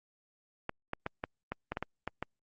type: clicks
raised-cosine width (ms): 0.5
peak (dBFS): -19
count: 10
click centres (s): 0.694 / 0.934 / 1.064 / 1.239 / 1.52 / 1.72 / 1.771 / 1.826 / 2.076 / 2.226
effects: Opus 48 kbps